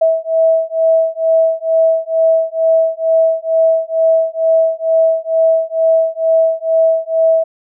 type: beating tone pair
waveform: sine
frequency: 649 / 651.2 Hz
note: E5 / E5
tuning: -27 / -21 cents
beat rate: 2.2 Hz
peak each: -13 dBFS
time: 0.01-7.44 s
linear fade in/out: 10 ms
effects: none